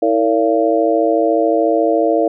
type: harmonic tone with a mistuned harmonic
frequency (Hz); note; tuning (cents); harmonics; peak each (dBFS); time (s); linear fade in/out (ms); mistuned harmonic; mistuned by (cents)
113.9; A#2; -40; 3 / 4 / 5 / 6; -17 / -17 / -17 / -17; 0.02-2.28; 5; 3; -90
effects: none